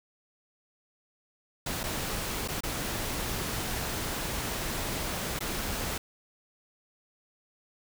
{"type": "noise with dropouts", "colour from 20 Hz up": "pink", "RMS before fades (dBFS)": -33, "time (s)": [1.66, 5.98], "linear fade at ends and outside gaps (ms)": 5, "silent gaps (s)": [[1.833, 1.837], [2.478, 2.484], [2.607, 2.634], [5.391, 5.405]], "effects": []}